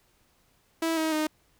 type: tone with pitch steps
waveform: sawtooth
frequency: 327 / 317.7 / 308.6 Hz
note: E4 / D#4 / D#4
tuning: -14 / +36 / -14 cents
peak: -21 dBFS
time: 0.82-1.27 s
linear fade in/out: 5 ms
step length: 150 ms
effects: pink hiss -66 dBFS RMS until 1.59 s